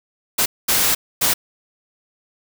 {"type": "noise bursts at uneven times", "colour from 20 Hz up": "white", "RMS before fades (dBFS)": -17, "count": 3, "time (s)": [[0.38, 0.46], [0.68, 0.95], [1.21, 1.34]], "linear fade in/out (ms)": 10, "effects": []}